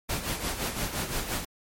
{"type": "noise with tremolo", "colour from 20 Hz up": "pink", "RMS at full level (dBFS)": -29, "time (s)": [0.09, 1.45], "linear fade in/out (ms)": 5, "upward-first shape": "sine", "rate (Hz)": 5.8, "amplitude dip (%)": 60, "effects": ["MP3 64 kbps"]}